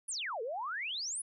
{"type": "exponential two-way sweep", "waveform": "sine", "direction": "down then up", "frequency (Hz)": [10548, 428.3, 10548], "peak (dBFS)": -35, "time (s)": [0.08, 1.22], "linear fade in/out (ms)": 10, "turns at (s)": 0.42, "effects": []}